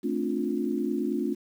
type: chord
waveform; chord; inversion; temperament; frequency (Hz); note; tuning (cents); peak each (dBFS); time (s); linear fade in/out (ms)
sine; D minor seventh; second; just; 220.2 / 264.3 / 293.7 / 352.4; A3 / C4 / D4 / F4; +2 / +18 / 0 / +16; -31; 0.03-1.35; 20
effects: 9-bit